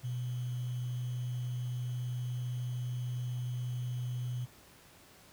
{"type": "tone with sample-and-hold", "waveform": "sine", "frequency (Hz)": 123.47, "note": "B2", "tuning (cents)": 0, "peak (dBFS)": -33, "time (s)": [0.03, 4.46], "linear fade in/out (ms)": 20, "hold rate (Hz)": 3150, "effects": ["pink hiss -58 dBFS RMS until 5.32 s", "high-pass 60 Hz 12 dB/octave"]}